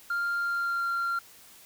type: tone with pitch glide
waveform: sine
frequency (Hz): 1396.9 to 1381.7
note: F6 to F6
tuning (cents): 0 to -19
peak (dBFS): -24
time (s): 0.1-1.19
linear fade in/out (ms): 5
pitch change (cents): -19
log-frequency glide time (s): 0.38-0.89
effects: tanh soft clip ceiling -25 dBFS + white hiss -53 dBFS RMS until 1.65 s